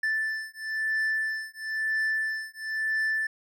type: beating tone pair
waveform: triangle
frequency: 1760 / 1761 Hz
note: A6 / A6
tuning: 0 / +1 cents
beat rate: 1 Hz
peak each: -28 dBFS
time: 0.03-3.27 s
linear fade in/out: 5 ms
effects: none